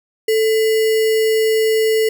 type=tone with sample-and-hold; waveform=sine; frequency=440 Hz; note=A4; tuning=in tune; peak=-12 dBFS; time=0.28-2.09 s; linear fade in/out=5 ms; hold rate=2450 Hz; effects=none